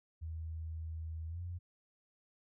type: tone with pitch glide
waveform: sine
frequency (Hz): 80.5 to 87.79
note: E2 to F2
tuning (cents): -41 to +10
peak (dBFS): -39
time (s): 0.21-1.59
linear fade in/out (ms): 20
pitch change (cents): +151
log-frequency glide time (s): 1.28-1.4
effects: none